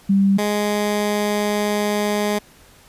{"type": "tone pair in turn", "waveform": ["sine", "15% pulse"], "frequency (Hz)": [196.4, 207.8], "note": ["G3", "G#3"], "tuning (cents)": [4, 1], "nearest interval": "minor second", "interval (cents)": 97, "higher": "second", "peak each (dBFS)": -12, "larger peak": "neither", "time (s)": [[0.09, 0.38], [0.38, 2.39]], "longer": "second", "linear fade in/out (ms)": 10, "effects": ["pink hiss -49 dBFS RMS until 2.88 s", "resampled to 32000 Hz"]}